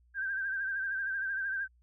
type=tone with vibrato; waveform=sine; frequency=1576 Hz; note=G6; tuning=9 cents sharp; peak=-31 dBFS; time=0.14-1.68 s; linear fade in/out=50 ms; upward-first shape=sine; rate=13 Hz; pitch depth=53 cents each way; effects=added 60 Hz sine -62 dBFS peak until 1.82 s